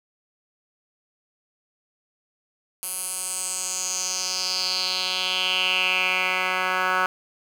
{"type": "tone with band-pass filter sweep", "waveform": "10% pulse", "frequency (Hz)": 185, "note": "F#3", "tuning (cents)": 0, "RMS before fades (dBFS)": -25, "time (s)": [2.83, 7.06], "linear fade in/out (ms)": 0, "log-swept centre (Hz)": [11000, 1500], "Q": 4.1, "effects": ["7-bit"]}